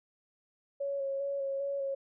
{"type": "tone with vibrato", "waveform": "sine", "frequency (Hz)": 553, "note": "C#5", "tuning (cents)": -4, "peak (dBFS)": -31, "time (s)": [0.8, 1.95], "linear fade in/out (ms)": 10, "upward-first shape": "square", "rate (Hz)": 2.5, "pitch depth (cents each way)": 18, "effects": []}